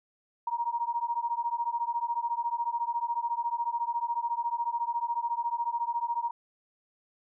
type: beating tone pair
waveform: sine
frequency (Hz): 935 / 949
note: A#5 / A#5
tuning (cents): +5 / +31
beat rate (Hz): 14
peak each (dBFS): -31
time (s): 0.47-6.31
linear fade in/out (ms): 5
effects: none